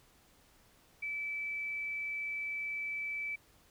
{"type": "tone", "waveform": "sine", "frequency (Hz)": 2311, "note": "D7", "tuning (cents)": -28, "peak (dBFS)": -35, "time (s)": [1.02, 3.36], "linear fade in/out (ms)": 10, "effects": ["pink hiss -65 dBFS RMS until 3.7 s"]}